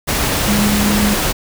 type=tone in noise; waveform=sine; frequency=206.9 Hz; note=G#3; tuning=6 cents flat; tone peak=-14 dBFS; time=0.47-1.15 s; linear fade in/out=20 ms; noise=pink; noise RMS=-17 dBFS; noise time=0.07-1.33 s; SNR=0 dB; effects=none